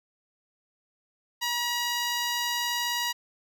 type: tone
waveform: 10% pulse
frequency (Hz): 959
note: A#5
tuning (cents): +49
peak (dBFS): -18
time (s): 1.41-3.13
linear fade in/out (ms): 20
effects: none